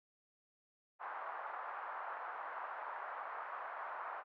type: band-pass noise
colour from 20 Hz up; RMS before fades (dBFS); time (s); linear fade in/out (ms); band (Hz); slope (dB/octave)
pink; -45; 0.99-4.24; 50; 780 to 1400; 24
effects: none